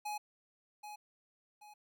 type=tone with echo; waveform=square; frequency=839 Hz; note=G#5; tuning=17 cents sharp; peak=-38 dBFS; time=0.05-0.18 s; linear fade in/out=10 ms; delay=780 ms; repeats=2; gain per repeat=-8 dB; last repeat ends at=1.74 s; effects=13-bit